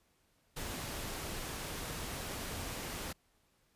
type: noise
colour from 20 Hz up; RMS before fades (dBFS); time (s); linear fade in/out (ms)
pink; -41; 0.56-3.13; 10
effects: pink hiss -73 dBFS RMS until 3.75 s + resampled to 32000 Hz